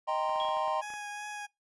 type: chord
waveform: triangle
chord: C minor seventh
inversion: first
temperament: equal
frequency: 622.3 / 784 / 932.3 / 1046.5 Hz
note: Eb5 / G5 / Bb5 / C6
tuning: 0 / 0 / 0 / 0 cents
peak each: -32 dBFS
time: 0.07-0.82 s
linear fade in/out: 20 ms
type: clicks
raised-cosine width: 0.5 ms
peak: -35 dBFS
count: 9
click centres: 0.294 / 0.36 / 0.415 / 0.451 / 0.489 / 0.57 / 0.679 / 0.903 / 0.938 s
type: tone with exponential decay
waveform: sine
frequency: 3277 Hz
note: G#7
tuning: 24 cents flat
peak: -34 dBFS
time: 0.4-0.78 s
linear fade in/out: 0 ms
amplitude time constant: 82 ms
type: tone with vibrato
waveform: 20% pulse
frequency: 830.6 Hz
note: G#5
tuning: in tune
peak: -33 dBFS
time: 0.81-1.47 s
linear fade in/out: 20 ms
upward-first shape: triangle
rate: 2.7 Hz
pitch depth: 17 cents each way
effects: noise-tail reverb RT60 0.2 s tail -24 dB re dry + resampled to 24000 Hz